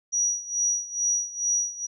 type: tone with tremolo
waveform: sine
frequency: 5800 Hz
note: F#8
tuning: 35 cents flat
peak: -20 dBFS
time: 0.12-1.87 s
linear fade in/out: 20 ms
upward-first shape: sine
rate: 2.3 Hz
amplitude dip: 85%
effects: none